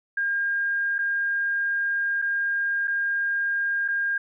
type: tone with dropouts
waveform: sine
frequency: 1612 Hz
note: G6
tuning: 48 cents sharp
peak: -22 dBFS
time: 0.17-4.18 s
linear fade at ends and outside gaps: 5 ms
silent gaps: 0.983-0.988 / 2.218-2.222 / 2.874-2.878 / 3.88-3.884 s
effects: none